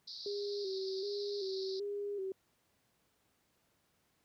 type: band-pass noise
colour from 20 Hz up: pink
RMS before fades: -47 dBFS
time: 0.07-1.8 s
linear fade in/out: 10 ms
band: 3900 to 5200 Hz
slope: 96 dB/octave
type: tone with vibrato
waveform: sine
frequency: 394.5 Hz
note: G4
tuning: 11 cents sharp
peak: -36 dBFS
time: 0.26-2.32 s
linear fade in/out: 2 ms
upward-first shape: square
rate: 1.3 Hz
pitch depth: 53 cents each way
effects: pink hiss -75 dBFS RMS until 4.24 s + high-pass 80 Hz 12 dB/octave